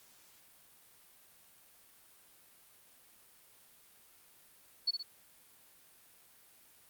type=tone with echo; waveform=sine; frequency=4418 Hz; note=C#8; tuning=7 cents flat; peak=-27 dBFS; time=4.87-4.91 s; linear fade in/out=10 ms; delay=60 ms; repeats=2; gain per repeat=-6 dB; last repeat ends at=5.03 s; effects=white hiss -62 dBFS RMS until 6.89 s + Opus 48 kbps